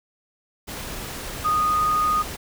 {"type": "tone in noise", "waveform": "sine", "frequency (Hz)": 1236, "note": "D#6", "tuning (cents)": -12, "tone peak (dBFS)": -18, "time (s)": [1.44, 2.23], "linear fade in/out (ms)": 20, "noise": "pink", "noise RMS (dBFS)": -33, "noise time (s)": [0.67, 2.37], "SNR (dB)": 12, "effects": []}